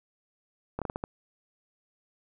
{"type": "slowing click train", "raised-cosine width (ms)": 1, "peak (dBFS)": -18, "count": 6, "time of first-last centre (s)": [0.79, 1.039], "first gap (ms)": 27, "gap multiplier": 1.31, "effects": []}